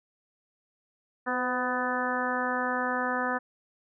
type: harmonic tone with a mistuned harmonic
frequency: 250 Hz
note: B3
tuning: 21 cents sharp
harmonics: 1 / 2 / 3 / 4 / 5 / 6 / 7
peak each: -34 / -34 / -34 / -34 / -34 / -34 / -34 dBFS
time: 1.26-3.39 s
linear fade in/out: 20 ms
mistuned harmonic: 2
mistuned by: +25 cents
effects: none

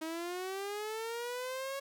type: linear sweep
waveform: sawtooth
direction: up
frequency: 314.6 to 554.4 Hz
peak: -33 dBFS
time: 0.01-1.8 s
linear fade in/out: 10 ms
effects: none

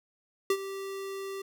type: tone with ADSR envelope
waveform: square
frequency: 390.2 Hz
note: G4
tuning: 8 cents flat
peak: -22 dBFS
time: 0.5-1.42 s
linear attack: 3 ms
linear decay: 62 ms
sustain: -14 dB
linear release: 7 ms
effects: none

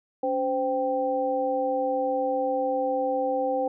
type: tone cluster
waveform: sine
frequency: 281.9 / 517 / 784 Hz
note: C#4 / C5 / G5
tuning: +29 / -21 / 0 cents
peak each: -32 / -25 / -28 dBFS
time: 0.23-3.68 s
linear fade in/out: 5 ms
effects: none

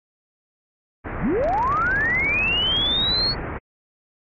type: low-pass noise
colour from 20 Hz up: pink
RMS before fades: -29 dBFS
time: 1.04-3.59 s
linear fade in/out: 20 ms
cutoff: 2200 Hz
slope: 48 dB/octave
type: linear sweep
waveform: sine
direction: up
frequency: 102.5 to 4435 Hz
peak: -18 dBFS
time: 1.2-3.35 s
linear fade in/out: 50 ms
type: click train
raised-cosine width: 0.2 ms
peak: -24 dBFS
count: 34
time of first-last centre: 1.44-3.004 s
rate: 21.1 Hz
effects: MP3 32 kbps

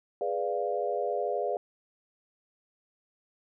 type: chord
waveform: sine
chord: G# diminished seventh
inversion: none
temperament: equal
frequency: 415.3 / 493.9 / 587.3 / 698.5 Hz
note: G#4 / B4 / D5 / F5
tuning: 0 / 0 / 0 / 0 cents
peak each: -33 dBFS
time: 0.21-1.57 s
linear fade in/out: 2 ms
effects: none

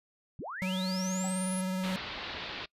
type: linear sweep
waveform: sine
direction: up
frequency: 89.4 to 10840 Hz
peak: -37 dBFS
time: 0.39-1.61 s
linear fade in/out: 0 ms
type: tone with vibrato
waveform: square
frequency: 186.7 Hz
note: F#3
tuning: 16 cents sharp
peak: -31 dBFS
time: 0.62-1.96 s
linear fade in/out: 0 ms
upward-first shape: sine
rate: 19 Hz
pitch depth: 23 cents each way
type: tone with exponential decay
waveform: sine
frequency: 766 Hz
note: G5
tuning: 40 cents flat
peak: -36 dBFS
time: 1.24-1.39 s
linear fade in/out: 2 ms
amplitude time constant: 32 ms
type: low-pass noise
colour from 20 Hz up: white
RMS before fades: -40 dBFS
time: 1.83-2.66 s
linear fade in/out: 10 ms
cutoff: 4300 Hz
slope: 48 dB/octave
effects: noise-tail reverb RT60 0.1 s tail -24 dB re dry + resampled to 32000 Hz

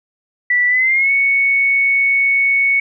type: tone with pitch glide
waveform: sine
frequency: 1965 to 2218 Hz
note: B6 to C#7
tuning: -9 to 0 cents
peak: -11 dBFS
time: 0.5-2.8 s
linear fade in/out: 5 ms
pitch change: +209 cents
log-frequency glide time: 0.68-1.11 s
effects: none

